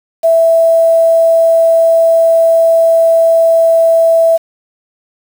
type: tone with quantisation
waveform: sine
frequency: 659.3 Hz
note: E5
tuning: in tune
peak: -5 dBFS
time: 0.23-4.38 s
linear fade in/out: 20 ms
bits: 5
effects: none